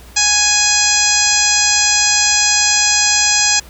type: harmonic tone with a mistuned harmonic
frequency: 830.6 Hz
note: G#5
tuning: in tune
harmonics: 1 / 2 / 3 / 4 / 5 / 6 / 7 / 8 / 9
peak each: -23 / -21 / -19 / -23 / -21 / -18 / -18 / -18 / -18 dBFS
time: 0.16-3.6 s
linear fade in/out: 10 ms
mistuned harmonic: 7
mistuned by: +31 cents
effects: added 60 Hz sine -38 dBFS peak until 3.69 s + pink hiss -42 dBFS RMS until 3.69 s